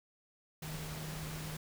sine tone in noise, 155.2 Hz, D#3, 4 cents flat, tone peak -42 dBFS, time 0.62-1.57 s, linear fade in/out 5 ms, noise pink, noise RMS -45 dBFS, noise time 0.62-1.57 s, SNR 0 dB, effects none

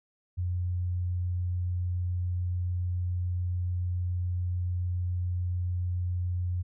sine tone, 89.3 Hz, F2, 39 cents sharp, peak -27 dBFS, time 0.37-6.63 s, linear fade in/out 20 ms, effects none

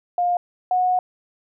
sine tone pair in turn, 708 / 731.3 Hz, F5 / F#5, +23 / -20 cents, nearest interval minor second, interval 57 cents, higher second, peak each -17 / -16 dBFS, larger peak second, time 0.18-0.37 / 0.71-0.99 s, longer second, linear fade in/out 2 ms, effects none

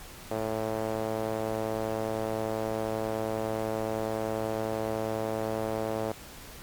sawtooth tone with band-pass filter, 110 Hz, A2, in tune, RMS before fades -31 dBFS, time 0.31-6.12 s, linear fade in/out 5 ms, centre 580 Hz, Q 1.9, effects pink hiss -46 dBFS RMS until 6.62 s + MP3 96 kbps

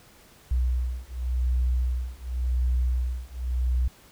sine beating tone pair, 61.74 / 62.64 Hz, B1 / B1, 0 / +25 cents, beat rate 0.9 Hz, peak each -25 dBFS, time 0.51-3.88 s, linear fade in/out 5 ms, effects tanh soft clip ceiling -17 dBFS + pink hiss -54 dBFS RMS until 4.11 s

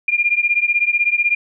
sine beating tone pair, 2400 / 2416 Hz, D7 / D7, +37 / +48 cents, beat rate 16 Hz, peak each -17 dBFS, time 0.08-1.35 s, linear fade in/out 5 ms, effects none

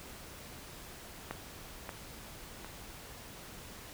clicks, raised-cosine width 0.5 ms, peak -22 / -24 / -29 dBFS, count 3, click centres 1.31 / 1.892 / 2.646 s, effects pink hiss -49 dBFS RMS until 3.93 s

